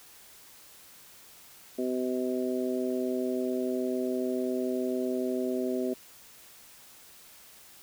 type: harmonic tone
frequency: 127 Hz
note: B2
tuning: 49 cents sharp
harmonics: 2 / 3 / 4 / 5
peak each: -31 / -31 / -38 / -36 dBFS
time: 1.78-5.94 s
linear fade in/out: 10 ms
effects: white hiss -53 dBFS RMS until 7.82 s